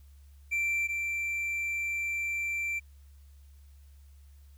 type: tone pair in turn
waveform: triangle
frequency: 2349 / 2349 Hz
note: D7 / D7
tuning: 0 / 0 cents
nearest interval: unison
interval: 0 cents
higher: neither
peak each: -25 / -28 dBFS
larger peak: first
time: 0.51-0.88 / 0.88-2.8 s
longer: second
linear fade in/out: 20 ms
effects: added 70 Hz sine -51 dBFS peak until 4.57 s + white hiss -69 dBFS RMS until 4.57 s